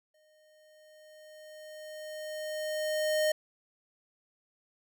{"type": "tone with exponential growth", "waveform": "square", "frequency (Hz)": 616, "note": "D#5", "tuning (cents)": -17, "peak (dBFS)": -25, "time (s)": [0.14, 3.32], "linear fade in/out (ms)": 5, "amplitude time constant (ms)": 690, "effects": []}